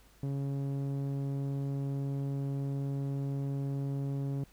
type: tone with low-pass filter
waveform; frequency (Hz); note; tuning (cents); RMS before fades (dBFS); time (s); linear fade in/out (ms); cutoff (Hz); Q
sawtooth; 138.59; C#3; 0; -34; 0.23-4.44; 2; 380; 0.59
effects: added 50 Hz sine -62 dBFS peak until 4.52 s + pink hiss -63 dBFS RMS until 4.52 s